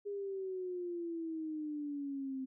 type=exponential sweep; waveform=sine; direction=down; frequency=409.5 to 260.5 Hz; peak=-37 dBFS; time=0.05-2.46 s; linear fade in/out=20 ms; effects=none